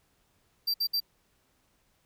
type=tone bursts; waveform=square; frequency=4699 Hz; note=D8; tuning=in tune; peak=-26 dBFS; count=3; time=0.67-1.003 s; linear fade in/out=10 ms; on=71 ms; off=60 ms; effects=pink hiss -70 dBFS RMS until 2.05 s

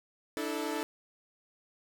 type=chord; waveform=sawtooth; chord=D suspended second; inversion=none; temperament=equal with one note detuned; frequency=293.7 / 324.2 / 440 Hz; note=D4 / E4 / A4; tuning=0 / -29 / 0 cents; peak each=-33 dBFS; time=0.37-0.83 s; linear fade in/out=0 ms; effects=none

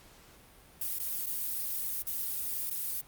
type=noise with dropouts; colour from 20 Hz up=violet; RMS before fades=-34 dBFS; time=0.81-3.01 s; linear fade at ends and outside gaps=5 ms; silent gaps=0.988-0.997 / 1.262-1.266 / 2.024-2.067 / 2.701-2.707 s; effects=pink hiss -57 dBFS RMS until 3.07 s + Opus 48 kbps

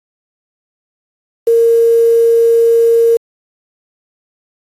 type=tone with quantisation; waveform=sine; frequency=461.9 Hz; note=A#4; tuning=16 cents flat; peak=-6 dBFS; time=1.47-3.17 s; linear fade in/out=5 ms; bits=5; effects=AAC 48 kbps

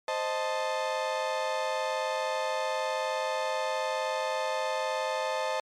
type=chord; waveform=35% pulse; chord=A diminished; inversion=first; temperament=equal; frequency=523.3 / 622.3 / 880 Hz; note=C5 / Eb5 / A5; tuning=0 / 0 / 0 cents; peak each=-31 dBFS; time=0.08-5.6 s; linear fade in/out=2 ms; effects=low-pass 6000 Hz 12 dB/octave + MP3 96 kbps

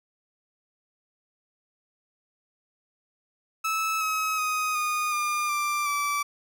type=tone with pitch steps; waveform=30% pulse; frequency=1304 / 1278.6 / 1253.8 / 1229.4 / 1205.5 / 1182 / 1159.1 Hz; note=E6 / D#6 / D#6 / D#6 / D6 / D6 / D6; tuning=-19 / +47 / +13 / -21 / +45 / +11 / -23 cents; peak=-22 dBFS; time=3.64-6.23 s; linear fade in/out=10 ms; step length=370 ms; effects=none

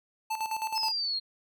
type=tone with tremolo; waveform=square; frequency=880 Hz; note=A5; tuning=in tune; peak=-29 dBFS; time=0.3-0.92 s; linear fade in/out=10 ms; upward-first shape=square; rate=9.4 Hz; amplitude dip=65%
type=linear sweep; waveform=sine; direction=down; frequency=5220 to 4186 Hz; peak=-28 dBFS; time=0.75-1.2 s; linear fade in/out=20 ms
effects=none

